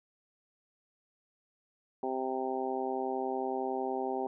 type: harmonic tone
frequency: 130.81 Hz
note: C3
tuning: in tune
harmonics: 2 / 3 / 4 / 5 / 6 / 7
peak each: -39 / -35 / -41 / -41 / -36 / -43 dBFS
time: 2.03-4.27 s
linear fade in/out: 2 ms
effects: none